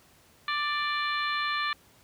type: harmonic tone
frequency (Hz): 589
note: D5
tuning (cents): +5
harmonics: 2 / 3 / 4 / 5 / 6 / 7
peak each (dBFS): -30 / -32 / -35 / -40 / -37 / -39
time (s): 0.48-1.73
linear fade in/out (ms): 2
effects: pink hiss -59 dBFS RMS until 2.03 s + high-pass 60 Hz 12 dB/octave